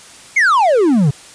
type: exponential sweep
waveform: triangle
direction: down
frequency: 2261 to 130.5 Hz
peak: -7 dBFS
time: 0.36-1.11 s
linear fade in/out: 10 ms
effects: white hiss -39 dBFS RMS until 1.34 s + resampled to 22050 Hz